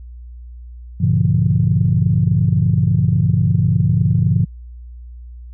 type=chord; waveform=sine; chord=G diminished seventh; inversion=none; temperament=just; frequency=98 / 117.6 / 141.12 / 169.34 Hz; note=G2 / Bb2 / Db3 / Fb3; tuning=0 / +16 / +31 / +47 cents; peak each=-17 dBFS; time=1-4.45 s; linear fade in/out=10 ms; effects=tanh soft clip ceiling -2 dBFS + added 60 Hz sine -32 dBFS peak until 5.53 s

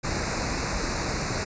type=band-stop noise; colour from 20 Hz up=pink; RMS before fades=-28 dBFS; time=0.03-1.45 s; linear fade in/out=20 ms; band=2600 to 3900 Hz; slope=96 dB/octave; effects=resampled to 16000 Hz

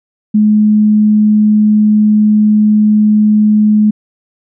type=tone; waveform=sine; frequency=212.1 Hz; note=G#3; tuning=37 cents sharp; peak=-5 dBFS; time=0.34-3.91 s; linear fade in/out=10 ms; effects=none

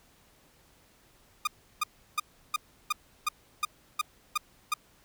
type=tone bursts; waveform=sawtooth; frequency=1220 Hz; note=D#6; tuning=34 cents flat; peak=-21 dBFS; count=10; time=1.45-4.74 s; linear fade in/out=5 ms; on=23 ms; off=340 ms; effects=pink hiss -62 dBFS RMS until 5.04 s

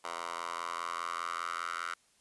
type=tone with high-pass filter sweep; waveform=10% pulse; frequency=85 Hz; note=F2; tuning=46 cents flat; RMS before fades=-38 dBFS; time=0.04-1.94 s; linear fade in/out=5 ms; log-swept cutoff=870 to 1400 Hz; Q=4.5; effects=white hiss -68 dBFS RMS until 2.2 s + resampled to 24000 Hz

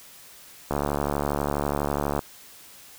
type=click train; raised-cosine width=1 ms; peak=-11 dBFS; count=108; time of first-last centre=0.71-2.192 s; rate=72.2 Hz; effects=white hiss -48 dBFS RMS until 2.98 s

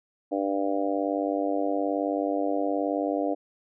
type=harmonic tone; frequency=98.9 Hz; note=G2; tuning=16 cents sharp; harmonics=3 / 4 / 5 / 6 / 7 / 8; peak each=-28 / -36 / -31 / -31 / -31 / -39 dBFS; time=0.31-3.35 s; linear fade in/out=20 ms; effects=none

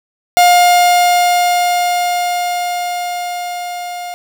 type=tone with level ramp; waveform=45% pulse; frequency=709 Hz; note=F5; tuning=26 cents sharp; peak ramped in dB=-5 to -23 dBFS; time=0.37-4.14 s; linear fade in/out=0 ms; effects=none

